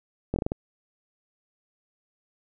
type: slowing click train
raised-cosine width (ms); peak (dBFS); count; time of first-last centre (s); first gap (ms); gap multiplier
2; -13; 6; 0.34-0.519; 21; 1.27
effects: none